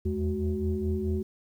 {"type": "tone cluster", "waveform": "sine", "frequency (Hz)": [80.3, 85, 211.1, 373.1], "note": ["E2", "F2", "G#3", "F#4"], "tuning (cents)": [-45, -46, 29, 14], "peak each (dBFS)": -31, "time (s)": [0.05, 1.23], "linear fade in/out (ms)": 10, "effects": ["tanh soft clip ceiling -17 dBFS", "10-bit"]}